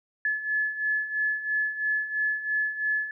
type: beating tone pair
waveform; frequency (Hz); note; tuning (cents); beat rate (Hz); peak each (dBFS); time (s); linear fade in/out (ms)
sine; 1716 / 1719; A6 / A6; -44 / -41; 3; -31 / -26; 0.25-3.11; 2
effects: none